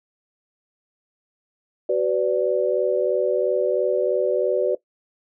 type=tone cluster; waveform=sine; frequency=377.2 / 501 / 584 Hz; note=F#4 / B4 / D5; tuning=+33 / +25 / -10 cents; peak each=-22 dBFS; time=1.89-4.75 s; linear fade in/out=5 ms; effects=noise-tail reverb RT60 0.1 s tail -17 dB re dry